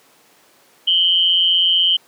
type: tone pair together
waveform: sine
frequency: 2960 / 3136 Hz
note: F#7 / G7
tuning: 0 / 0 cents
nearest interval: minor second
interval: 100 cents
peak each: -16 / -14 dBFS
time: 0.87-1.97 s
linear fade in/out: 10 ms
effects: pink hiss -52 dBFS RMS until 2.07 s + high-pass 300 Hz 12 dB/octave